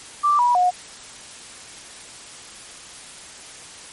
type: tone with pitch steps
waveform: sine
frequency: 1174 / 971 / 723 Hz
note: D6 / B5 / F#5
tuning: -1 / -30 / -40 cents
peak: -14 dBFS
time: 0.23-0.71 s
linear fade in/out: 20 ms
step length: 160 ms
effects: white hiss -40 dBFS RMS until 3.92 s + MP3 48 kbps